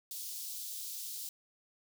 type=high-pass noise; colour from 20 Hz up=white; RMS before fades=-42 dBFS; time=0.11-1.29 s; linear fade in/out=2 ms; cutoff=3800 Hz; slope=24 dB/octave; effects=none